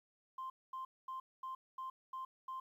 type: tone bursts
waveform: sine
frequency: 1046.5 Hz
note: C6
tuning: in tune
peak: -40 dBFS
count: 7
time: 0.38-2.6 s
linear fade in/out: 5 ms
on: 120 ms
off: 230 ms
effects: tanh soft clip ceiling -38 dBFS + 12-bit